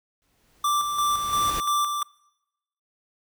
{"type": "noise with exponential growth", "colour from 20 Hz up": "pink", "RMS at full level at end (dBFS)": -31, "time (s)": [0.22, 1.6], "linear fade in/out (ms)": 0, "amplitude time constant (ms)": 300}
{"type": "tone with tremolo", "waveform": "square", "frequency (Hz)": 1174.7, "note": "D6", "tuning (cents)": 0, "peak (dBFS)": -21, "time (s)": [0.64, 2.03], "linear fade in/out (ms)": 5, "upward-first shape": "square", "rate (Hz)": 2.9, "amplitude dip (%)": 45}
{"effects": ["noise-tail reverb RT60 0.9 s tail -24 dB re dry"]}